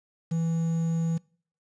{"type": "tone with quantisation", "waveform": "triangle", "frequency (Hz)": 164.81, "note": "E3", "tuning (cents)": 0, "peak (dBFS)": -22, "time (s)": [0.31, 1.18], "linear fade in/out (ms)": 10, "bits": 8, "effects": ["noise-tail reverb RT60 0.5 s tail -25 dB re dry", "resampled to 22050 Hz"]}